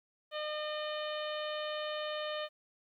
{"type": "harmonic tone", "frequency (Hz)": 607, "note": "D#5", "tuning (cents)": -43, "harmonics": [1, 2, 3, 4, 5, 6, 7], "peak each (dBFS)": [-37, -43, -45, -50, -44, -48, -53], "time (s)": [0.31, 2.49], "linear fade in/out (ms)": 50, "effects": ["12-bit"]}